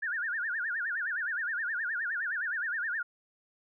sine tone with vibrato, 1608 Hz, G6, 44 cents sharp, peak -30 dBFS, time 0.02-3.03 s, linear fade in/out 10 ms, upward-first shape sine, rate 9.6 Hz, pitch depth 230 cents each way, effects none

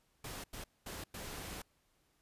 pink noise bursts at uneven times, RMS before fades -45 dBFS, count 4, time 0.24-0.44 / 0.53-0.64 / 0.86-1.04 / 1.14-1.62 s, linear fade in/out 5 ms, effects pink hiss -75 dBFS RMS until 2.21 s + resampled to 32000 Hz

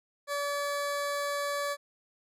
20% pulse tone, 573 Hz, D5, 43 cents flat, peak -25 dBFS, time 0.27-1.77 s, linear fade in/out 50 ms, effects resampled to 32000 Hz

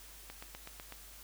click train, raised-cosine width 0.3 ms, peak -29 dBFS, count 6, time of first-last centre 0.3-0.923 s, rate 8.02 Hz, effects added 50 Hz sine -56 dBFS peak until 1.23 s + white hiss -54 dBFS RMS until 1.23 s

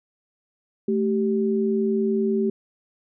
sine tone pair together, 218.3 / 388 Hz, A3 / G4, -13 / -18 cents, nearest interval minor seventh, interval 995 cents, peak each -22 dBFS, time 0.88-2.5 s, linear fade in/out 5 ms, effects none

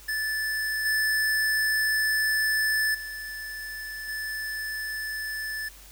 square tone with level steps, 1747 Hz, A6, 13 cents flat, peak -27 / -23 / -35 / -31 dBFS, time 0.08-5.69 s, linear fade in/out 10 ms, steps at 0.85 / 2.94 / 4.08 s, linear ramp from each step 10 ms, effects added 48 Hz sine -50 dBFS peak until 5.91 s + white hiss -50 dBFS RMS until 5.91 s

